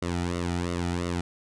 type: tone with flanger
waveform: sawtooth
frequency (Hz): 87.31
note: F2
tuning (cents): 0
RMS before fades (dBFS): -29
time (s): 0.02-1.21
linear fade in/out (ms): 5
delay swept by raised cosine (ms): 1.2 to 1.9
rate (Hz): 2.9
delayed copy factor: -0.85
effects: resampled to 22050 Hz